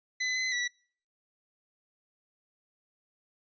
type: tone with pitch steps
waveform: sawtooth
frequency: 2013 / 2034 / 1953 Hz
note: B6 / C7 / B6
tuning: +33 / -50 / -20 cents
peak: -25 dBFS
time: 0.2-0.68 s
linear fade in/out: 10 ms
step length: 160 ms
effects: noise-tail reverb RT60 0.5 s tail -26 dB re dry + resampled to 16000 Hz